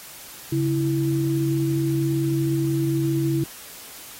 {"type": "tone pair together", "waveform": "sine", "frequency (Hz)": [138.59, 329.6], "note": ["C#3", "E4"], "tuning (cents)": [0, 0], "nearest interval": "octave + minor third", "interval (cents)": 1500, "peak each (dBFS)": -22, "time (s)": [0.52, 3.44], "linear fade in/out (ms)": 5, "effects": ["white hiss -41 dBFS RMS until 4.19 s", "AAC 48 kbps"]}